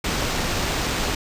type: noise with sample-and-hold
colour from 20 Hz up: pink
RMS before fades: -24 dBFS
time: 0.04-1.15 s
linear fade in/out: 5 ms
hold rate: 11025 Hz
effects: resampled to 32000 Hz